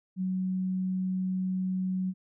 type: tone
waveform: sine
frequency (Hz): 186.2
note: F#3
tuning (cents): +11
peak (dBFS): -27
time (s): 0.16-2.14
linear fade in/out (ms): 50
effects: none